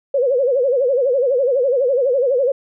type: tone with vibrato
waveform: sine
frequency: 520 Hz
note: C5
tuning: 11 cents flat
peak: -13 dBFS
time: 0.14-2.52 s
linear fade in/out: 5 ms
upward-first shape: sine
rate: 12 Hz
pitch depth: 150 cents each way
effects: none